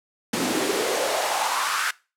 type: noise with high-pass filter sweep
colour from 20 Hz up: pink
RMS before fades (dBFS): -24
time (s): 0.33-1.91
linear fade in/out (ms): 5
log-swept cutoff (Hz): 230 to 1500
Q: 3.5
effects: noise-tail reverb RT60 0.3 s tail -21 dB re dry + low-pass 11000 Hz 12 dB/octave